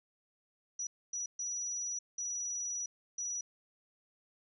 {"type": "tone bursts at uneven times", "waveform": "sine", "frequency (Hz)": 5860, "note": "F#8", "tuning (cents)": -18, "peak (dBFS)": -35, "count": 5, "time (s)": [[0.79, 0.87], [1.13, 1.26], [1.39, 1.99], [2.18, 2.86], [3.18, 3.41]], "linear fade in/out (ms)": 5, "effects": []}